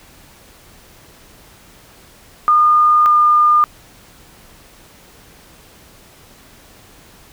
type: tone pair in turn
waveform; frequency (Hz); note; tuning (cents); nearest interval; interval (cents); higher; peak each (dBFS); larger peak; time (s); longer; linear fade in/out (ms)
sine; 1217 / 1209.3; D#6 / D#6; -39 / -50; unison; 11; first; -8; neither; 2.48-3.06 / 3.06-3.64; neither; 0
effects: pink hiss -45 dBFS RMS until 7.32 s